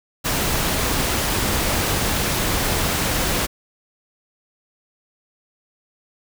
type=noise; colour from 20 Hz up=pink; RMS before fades=-21 dBFS; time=0.24-3.47 s; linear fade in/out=20 ms; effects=none